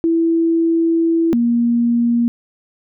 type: tone pair in turn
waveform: sine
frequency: 330.8 / 236.4 Hz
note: E4 / A#3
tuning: +6 / +24 cents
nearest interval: tritone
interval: 582 cents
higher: first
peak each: -12 dBFS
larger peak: neither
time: 0.04-1.33 / 1.33-2.28 s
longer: first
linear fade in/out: 0 ms
effects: none